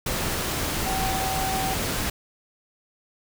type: tone in noise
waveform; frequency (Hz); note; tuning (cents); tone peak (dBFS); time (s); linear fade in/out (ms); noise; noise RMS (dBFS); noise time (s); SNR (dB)
sine; 764; G5; -45; -27; 0.86-1.74; 5; pink; -27; 0.06-2.1; -3
effects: none